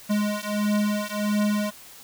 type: beating tone pair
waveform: square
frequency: 207.7 / 209.2 Hz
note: G#3 / G#3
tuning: 0 / +13 cents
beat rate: 1.5 Hz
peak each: -26 dBFS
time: 0.09-1.71 s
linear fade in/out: 20 ms
effects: white hiss -46 dBFS RMS until 2.03 s